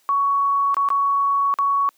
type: tone with dropouts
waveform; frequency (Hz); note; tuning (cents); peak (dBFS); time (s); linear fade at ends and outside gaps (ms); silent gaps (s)
sine; 1118; C#6; +14; -16; 0.09-1.89; 0; 0.744-0.768 / 0.888-0.903 / 1.54-1.587
effects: white hiss -61 dBFS RMS until 1.97 s + high-pass 300 Hz 12 dB/octave